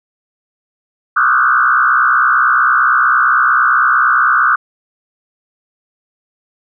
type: tone with frequency modulation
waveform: sine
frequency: 1341 Hz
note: E6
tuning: 29 cents sharp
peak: -8 dBFS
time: 1.16-4.56 s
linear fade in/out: 10 ms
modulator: 64.4 Hz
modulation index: 3.1
effects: none